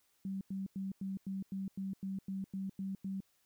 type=tone bursts; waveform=sine; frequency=192.9 Hz; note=G3; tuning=28 cents flat; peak=-36 dBFS; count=12; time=0.25-3.204 s; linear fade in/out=2 ms; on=160 ms; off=94 ms; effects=white hiss -74 dBFS RMS until 3.45 s